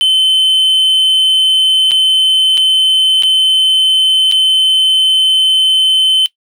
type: tone with dropouts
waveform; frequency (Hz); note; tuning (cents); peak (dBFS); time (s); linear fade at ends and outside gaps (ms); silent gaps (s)
triangle; 3065; G7; -40; -6; 0.01-6.26; 0; 1.91-1.917 / 2.573-2.577 / 3.224-3.234 / 4.314-4.322
effects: noise-tail reverb RT60 0.1 s tail -18 dB re dry